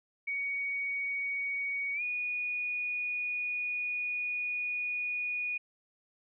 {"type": "tone with pitch glide", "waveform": "sine", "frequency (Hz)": [2243, 2460], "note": ["C#7", "D#7"], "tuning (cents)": [20, -20], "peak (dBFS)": -31, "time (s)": [0.27, 5.58], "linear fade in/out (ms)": 10, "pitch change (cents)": 160, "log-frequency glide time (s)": [1.94, 2.02], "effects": []}